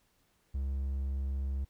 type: tone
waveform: triangle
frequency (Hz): 67.8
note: C#2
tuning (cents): -38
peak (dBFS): -29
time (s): 0.54-1.65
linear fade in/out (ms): 10
effects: pink hiss -72 dBFS RMS until 1.69 s